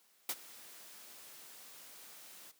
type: noise with ADSR envelope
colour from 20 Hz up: white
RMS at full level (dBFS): -34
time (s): 0.29-2.52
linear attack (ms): 4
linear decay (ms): 50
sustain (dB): -20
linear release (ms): 17
effects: white hiss -69 dBFS RMS until 2.59 s + high-pass 200 Hz 12 dB/octave